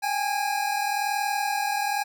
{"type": "tone cluster", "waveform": "square", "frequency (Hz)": [798, 839, 1641], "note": ["G5", "G#5", "G#6"], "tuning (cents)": [31, 17, -21], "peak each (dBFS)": [-28, -29, -33], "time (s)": [0.02, 2.04], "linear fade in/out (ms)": 20, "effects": []}